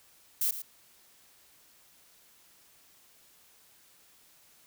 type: noise with echo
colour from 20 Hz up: violet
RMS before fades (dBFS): -28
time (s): 0.41-0.51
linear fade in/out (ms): 5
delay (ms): 110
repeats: 1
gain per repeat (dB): -11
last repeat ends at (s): 0.62
effects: white hiss -61 dBFS RMS until 4.66 s